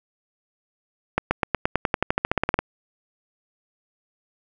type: accelerating click train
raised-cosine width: 0.5 ms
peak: -4 dBFS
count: 18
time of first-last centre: 1.18-2.59 s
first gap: 130 ms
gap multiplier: 0.94
effects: none